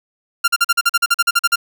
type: tone bursts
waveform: sawtooth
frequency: 1389 Hz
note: F6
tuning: 10 cents flat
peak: -7 dBFS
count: 14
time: 0.44-1.559 s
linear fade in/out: 10 ms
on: 40 ms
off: 43 ms
effects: none